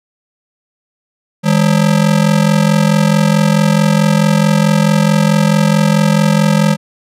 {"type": "ring-modulated tone", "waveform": "square", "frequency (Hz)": 180.9, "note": "F#3", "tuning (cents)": -39, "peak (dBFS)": -6, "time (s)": [1.43, 6.77], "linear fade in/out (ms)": 50, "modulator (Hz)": 22.3, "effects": ["low-pass 11000 Hz 12 dB/octave"]}